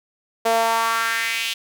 sawtooth tone with high-pass filter sweep, 227.5 Hz, A#3, 42 cents flat, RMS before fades -21 dBFS, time 0.45-1.54 s, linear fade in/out 10 ms, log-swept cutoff 570 to 3100 Hz, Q 3.1, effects none

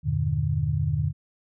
sine chord, E half-diminished seventh, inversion none, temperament just, 82.41 / 98.89 / 118.67 / 148.33 Hz, E2 / G2 / Bb2 / D3, 0 / +16 / +31 / +18 cents, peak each -29 / -29 / -29 / -25 dBFS, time 0.03-1.13 s, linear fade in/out 50 ms, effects none

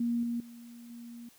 sine tone with level steps, 236.2 Hz, A#3, 23 cents sharp, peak -27 / -30 / -46 / -43 dBFS, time 0-1.29 s, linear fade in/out 5 ms, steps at 0.23 / 0.4 / 0.9 s, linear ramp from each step 2 ms, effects white hiss -61 dBFS RMS until 1.38 s

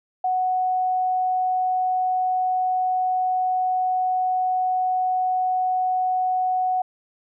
sine tone, 740 Hz, F#5, in tune, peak -19 dBFS, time 0.24-6.82 s, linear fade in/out 5 ms, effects none

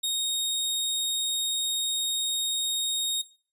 sawtooth tone, 3729 Hz, A#7, in tune, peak -22 dBFS, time 0.03-3.22 s, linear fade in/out 10 ms, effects noise-tail reverb RT60 0.4 s tail -19 dB re dry + resampled to 32000 Hz

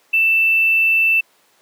triangle tone with hard clipping, 2660 Hz, E7, 15 cents sharp, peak -12 dBFS, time 0.13-1.21 s, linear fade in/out 10 ms, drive 3 dB, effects pink hiss -56 dBFS RMS until 1.61 s + high-pass 400 Hz 12 dB/octave

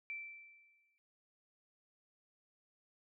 sine tone with exponential decay, 2335 Hz, D7, 11 cents flat, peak -39 dBFS, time 0.1-0.98 s, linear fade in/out 0 ms, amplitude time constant 190 ms, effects none

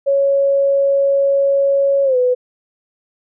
sine tone with pitch glide, 554.4 to 499.7 Hz, C#5 to B4, 0 to +20 cents, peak -11 dBFS, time 0.06-2.35 s, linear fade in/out 20 ms, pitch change -180 cents, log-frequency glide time 2.04-2.17 s, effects none

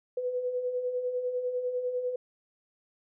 sine beating tone pair, 489.7 / 499.7 Hz, B4 / B4, -15 / +20 cents, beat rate 10 Hz, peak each -38 / -29 dBFS, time 0.17-2.16 s, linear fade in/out 5 ms, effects none

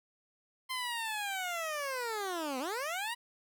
15% pulse linear two-way sweep, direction down then up, 1046.5 to 246.9 to 981 Hz, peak -28 dBFS, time 0.69-3.15 s, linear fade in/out 20 ms, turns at 2.59 s, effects none

